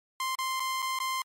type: tone with dropouts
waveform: sawtooth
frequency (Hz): 1046.5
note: C6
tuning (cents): 0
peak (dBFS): -25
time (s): 0.2-1.22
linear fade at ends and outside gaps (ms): 2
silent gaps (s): 0.352-0.387 / 0.597-0.602 / 0.821-0.825 / 0.989-1.001
effects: MP3 64 kbps